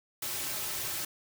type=noise with comb filter; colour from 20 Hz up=white; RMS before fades=-35 dBFS; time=0.22-1.05 s; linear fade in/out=5 ms; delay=4.2 ms; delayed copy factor=-0.65; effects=none